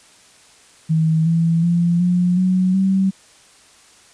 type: tone with pitch steps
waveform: sine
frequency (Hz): 159.8 / 165.72 / 171.86 / 178.23 / 184.84 / 191.69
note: D#3 / E3 / F3 / F3 / F#3 / G3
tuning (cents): +47 / +9 / -28 / +35 / -1 / -38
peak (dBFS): -13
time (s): 0.89-3.11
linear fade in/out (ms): 20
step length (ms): 370
effects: white hiss -49 dBFS RMS until 4.13 s + resampled to 22050 Hz